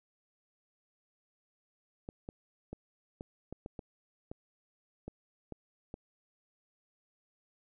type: clicks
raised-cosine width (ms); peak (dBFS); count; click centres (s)
2; -28; 11; 2.089 / 2.289 / 2.73 / 3.209 / 3.526 / 3.661 / 3.792 / 4.315 / 5.08 / 5.523 / 5.941
effects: none